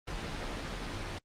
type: noise with comb filter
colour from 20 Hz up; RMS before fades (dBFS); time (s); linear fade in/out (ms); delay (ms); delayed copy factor
pink; -37; 0.07-1.19; 10; 16; -0.65
effects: low-pass 5000 Hz 12 dB/octave + Opus 32 kbps